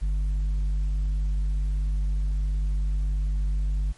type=tone with tanh clipping; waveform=sine; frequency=49.29 Hz; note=G1; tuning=10 cents sharp; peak=-23 dBFS; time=0.01-3.93 s; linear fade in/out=20 ms; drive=5 dB; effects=pink hiss -55 dBFS RMS until 3.97 s + MP3 48 kbps